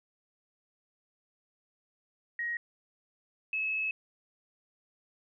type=tone pair in turn; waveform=sine; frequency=1887 / 2587 Hz; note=A#6 / E7; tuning=+21 / -33 cents; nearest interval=perfect fourth; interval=546 cents; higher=second; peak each=-31 / -29 dBFS; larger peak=second; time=2.39-2.57 / 3.53-3.91 s; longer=second; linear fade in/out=2 ms; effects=none